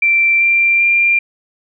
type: tone with pitch steps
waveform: sine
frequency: 2349 / 2367 / 2385 Hz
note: D7 / D7 / D7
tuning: 0 / +13 / +26 cents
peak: -9 dBFS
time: 0.02-1.19 s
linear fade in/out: 5 ms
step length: 390 ms
effects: none